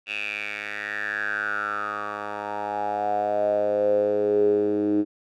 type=tone with band-pass filter sweep; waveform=10% pulse; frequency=103.83 Hz; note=G#2; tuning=in tune; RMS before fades=-25 dBFS; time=0.06-5.05 s; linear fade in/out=50 ms; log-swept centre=2700 to 320 Hz; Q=8.3; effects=none